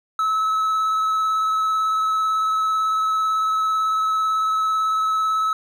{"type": "tone with vibrato", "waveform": "triangle", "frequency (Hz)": 1296, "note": "E6", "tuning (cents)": -30, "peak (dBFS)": -16, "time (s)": [0.19, 5.53], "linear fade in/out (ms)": 2, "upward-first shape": "sine", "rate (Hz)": 18, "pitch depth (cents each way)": 15, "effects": []}